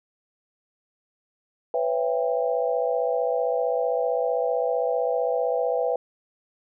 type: chord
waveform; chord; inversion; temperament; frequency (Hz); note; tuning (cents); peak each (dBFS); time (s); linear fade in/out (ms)
sine; C# half-diminished seventh; third; just; 498.9 / 554.4 / 665.2 / 798.3; B4 / C#5 / E5 / G5; +17 / 0 / +16 / +31; -24 / -30 / -27 / -30; 1.74-5.96; 2
effects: none